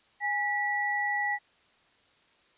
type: tone pair together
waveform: sine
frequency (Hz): 824 / 1948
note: G#5 / B6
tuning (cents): -14 / -24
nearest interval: octave + minor third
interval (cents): 1490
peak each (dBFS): -31 / -28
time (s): 0.2-1.39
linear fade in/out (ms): 50
effects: white hiss -64 dBFS RMS until 2.57 s + resampled to 8000 Hz